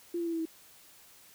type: tone with pitch steps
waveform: sine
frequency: 345 / 339.5 / 334 / 328.7 / 323.4 Hz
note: F4 / F4 / E4 / E4 / E4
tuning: -21 / -49 / +23 / -5 / -33 cents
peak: -30 dBFS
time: 0.14-0.455 s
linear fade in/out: 5 ms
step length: 63 ms
effects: white hiss -57 dBFS RMS until 1.34 s